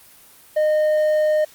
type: tone with hard clipping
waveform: sine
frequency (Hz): 613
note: D#5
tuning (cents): -26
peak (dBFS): -16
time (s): 0.56-1.45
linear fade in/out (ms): 10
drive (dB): 3
effects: white hiss -48 dBFS RMS until 1.54 s + Opus 32 kbps